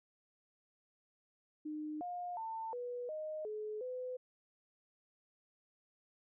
sine tone with pitch steps, 304.6 / 711 / 895 / 488.9 / 619 / 426.9 / 505 Hz, D#4 / F5 / A5 / B4 / D#5 / G#4 / B4, -37 / +31 / +29 / -18 / -9 / +48 / +39 cents, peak -39 dBFS, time 1.65-4.17 s, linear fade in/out 10 ms, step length 360 ms, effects none

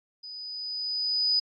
sine tone with level ramp, 4978 Hz, D#8, in tune, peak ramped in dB -39 to -20 dBFS, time 0.23-1.4 s, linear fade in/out 10 ms, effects AAC 32 kbps

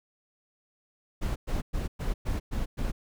brown noise bursts, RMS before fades -29 dBFS, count 7, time 1.21-2.92 s, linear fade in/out 20 ms, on 150 ms, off 110 ms, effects none

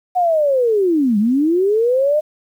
sine linear two-way sweep, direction down then up, 740 to 198 to 619 Hz, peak -12 dBFS, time 0.15-2.21 s, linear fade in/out 20 ms, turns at 1.18 s, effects 8-bit

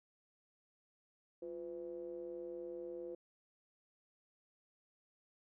triangle ring-modulated tone, 77.78 Hz, D#2, in tune, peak -38 dBFS, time 1.42-3.15 s, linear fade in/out 5 ms, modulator 428 Hz, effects none

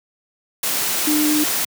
sine tone in noise, 301.6 Hz, D4, 46 cents sharp, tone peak -16 dBFS, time 1.07-1.44 s, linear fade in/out 5 ms, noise white, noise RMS -21 dBFS, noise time 0.63-1.65 s, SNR +2 dB, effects high-pass 150 Hz 12 dB/octave

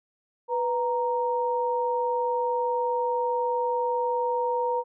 sine tone pair together, 493.9 / 932.4 Hz, B4 / A#5, 0 / 0 cents, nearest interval major seventh, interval 1100 cents, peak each -26 dBFS, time 0.48-4.84 s, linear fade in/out 50 ms, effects none

